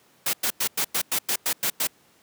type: noise bursts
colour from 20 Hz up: white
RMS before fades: -24 dBFS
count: 10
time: 0.26-1.872 s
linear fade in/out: 5 ms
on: 73 ms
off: 98 ms
effects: pink hiss -59 dBFS RMS until 2.22 s + high-pass 150 Hz 12 dB/octave